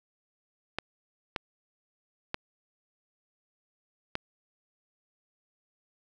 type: clicks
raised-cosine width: 0.3 ms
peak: -14 dBFS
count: 4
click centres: 0.786 / 1.362 / 2.344 / 4.154 s
effects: none